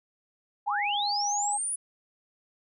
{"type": "tone", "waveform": "sine", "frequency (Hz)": 820, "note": "G#5", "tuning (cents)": -22, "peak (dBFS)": -28, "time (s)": [0.66, 1.58], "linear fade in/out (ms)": 20}
{"type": "linear sweep", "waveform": "sine", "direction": "up", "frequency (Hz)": [795, 10030], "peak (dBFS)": -28, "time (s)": [0.67, 1.76], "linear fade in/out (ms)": 10}
{"effects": []}